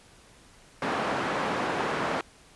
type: band-pass noise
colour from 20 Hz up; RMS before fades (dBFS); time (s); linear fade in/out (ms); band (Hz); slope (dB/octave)
white; -29; 0.82-2.21; 2; 170 to 1200; 12
effects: pink hiss -55 dBFS RMS until 2.55 s + resampled to 24000 Hz